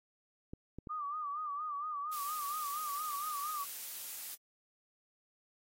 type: clicks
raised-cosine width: 3 ms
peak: -31 dBFS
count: 3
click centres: 0.535 / 0.786 / 0.872 s
type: tone with vibrato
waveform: sine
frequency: 1189 Hz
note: D6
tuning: 21 cents sharp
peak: -36 dBFS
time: 0.89-3.65 s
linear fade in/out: 20 ms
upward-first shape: sine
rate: 4.3 Hz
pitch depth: 88 cents each way
type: noise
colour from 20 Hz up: blue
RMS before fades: -43 dBFS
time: 2.11-4.36 s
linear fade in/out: 20 ms
effects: AAC 48 kbps